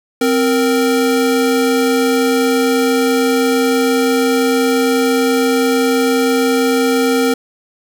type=tone pair together; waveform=square; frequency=261.6 / 465.7 Hz; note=C4 / A#4; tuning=0 / -2 cents; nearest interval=minor seventh; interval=998 cents; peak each=-15 dBFS; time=0.21-7.34 s; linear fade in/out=5 ms; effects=none